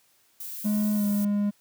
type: noise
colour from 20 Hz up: violet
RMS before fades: -37 dBFS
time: 0.4-1.25 s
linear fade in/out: 5 ms
type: tone with pitch glide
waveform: triangle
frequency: 210 to 204.8 Hz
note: G#3 to G#3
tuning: +19 to -24 cents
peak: -20 dBFS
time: 0.64-1.51 s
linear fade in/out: 20 ms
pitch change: -43 cents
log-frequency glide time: 0.95-1.04 s
effects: white hiss -64 dBFS RMS until 1.6 s + high-pass 80 Hz 12 dB/octave